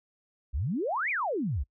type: exponential two-way sweep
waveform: sine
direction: up then down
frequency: 55 to 2489 to 55 Hz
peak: -27 dBFS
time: 0.53-1.64 s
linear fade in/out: 20 ms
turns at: 1.1 s
effects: noise-tail reverb RT60 0.1 s tail -25 dB re dry